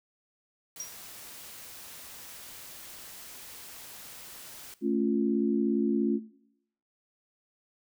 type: noise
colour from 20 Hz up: white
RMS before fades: -46 dBFS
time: 0.76-4.74 s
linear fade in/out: 2 ms
type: tone with exponential decay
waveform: triangle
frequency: 5720 Hz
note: F8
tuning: 41 cents sharp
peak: -30 dBFS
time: 0.8-0.94 s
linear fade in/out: 1 ms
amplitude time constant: 30 ms
type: chord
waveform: sine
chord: A augmented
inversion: none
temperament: equal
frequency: 220 / 277.2 / 349.2 Hz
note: A3 / C#4 / E#4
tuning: 0 / 0 / 0 cents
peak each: -29 dBFS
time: 4.81-6.2 s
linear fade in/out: 50 ms
effects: noise-tail reverb RT60 0.7 s tail -17 dB re dry